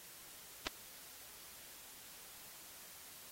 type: clicks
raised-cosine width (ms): 0.2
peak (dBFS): -19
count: 2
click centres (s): 0.668 / 0.671
effects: white hiss -55 dBFS RMS until 3.31 s + AAC 48 kbps